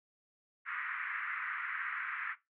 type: band-pass noise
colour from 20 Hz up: white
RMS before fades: -39 dBFS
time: 0.65-2.36 s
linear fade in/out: 50 ms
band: 1200 to 2100 Hz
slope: 48 dB/octave
effects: noise-tail reverb RT60 0.2 s tail -17 dB re dry